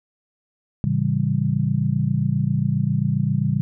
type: chord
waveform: sine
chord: A dominant seventh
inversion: none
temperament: just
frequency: 110 / 137.5 / 165 / 198 Hz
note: A2 / C#3 / E3 / G3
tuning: 0 / -14 / +2 / +18 cents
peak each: -25 / -21 / -25 / -24 dBFS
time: 0.84-3.61 s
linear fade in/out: 0 ms
effects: none